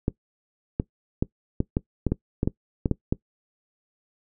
clicks, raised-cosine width 3 ms, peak -9 dBFS, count 12, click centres 0.081 / 0.799 / 1.225 / 1.604 / 1.769 / 2.067 / 2.12 / 2.431 / 2.475 / 2.858 / 2.913 / 3.125 s, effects noise-tail reverb RT60 0.1 s tail -20 dB re dry

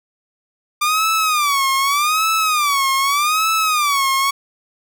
sawtooth tone with vibrato, 1187 Hz, D6, 18 cents sharp, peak -11 dBFS, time 0.81-4.31 s, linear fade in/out 10 ms, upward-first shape sine, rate 0.83 Hz, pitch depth 170 cents each way, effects none

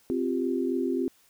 sine chord, C suspended fourth, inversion none, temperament just, 261.6 / 348.8 / 392.4 Hz, C4 / F4 / G4, 0 / -2 / +2 cents, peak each -28 / -29 / -31 dBFS, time 0.1-1.08 s, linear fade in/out 0 ms, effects white hiss -62 dBFS RMS until 1.29 s

